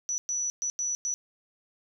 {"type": "tone bursts at uneven times", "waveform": "sine", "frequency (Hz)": 5920, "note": "F#8", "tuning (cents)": 0, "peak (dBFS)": -27, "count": 5, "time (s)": [[0.09, 0.18], [0.29, 0.5], [0.62, 0.7], [0.79, 0.95], [1.05, 1.14]], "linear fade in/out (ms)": 0, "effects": []}